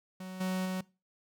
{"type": "tone with level steps", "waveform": "45% pulse", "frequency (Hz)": 186.1, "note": "F#3", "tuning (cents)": 10, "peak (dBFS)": [-40, -30, -32], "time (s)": [0.2, 0.81], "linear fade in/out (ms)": 5, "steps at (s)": [0.4, 0.65], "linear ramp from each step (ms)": 10, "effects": ["noise-tail reverb RT60 0.3 s tail -22 dB re dry"]}